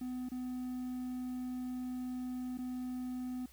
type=tone with dropouts; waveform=triangle; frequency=251.8 Hz; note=B3; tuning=34 cents sharp; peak=-35 dBFS; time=0.01-3.46 s; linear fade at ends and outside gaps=5 ms; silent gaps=0.289-0.316 / 2.575-2.586 s; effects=added 62 Hz sine -60 dBFS peak until 3.52 s + white hiss -63 dBFS RMS until 3.52 s